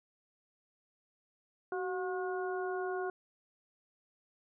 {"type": "harmonic tone with a mistuned harmonic", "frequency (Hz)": 361.1, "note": "F#4", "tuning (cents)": -42, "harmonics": [1, 2, 3, 4], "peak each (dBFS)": [-35, -40, -45, -43], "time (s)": [1.72, 3.1], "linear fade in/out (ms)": 2, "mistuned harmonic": 1, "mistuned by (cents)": 65, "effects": []}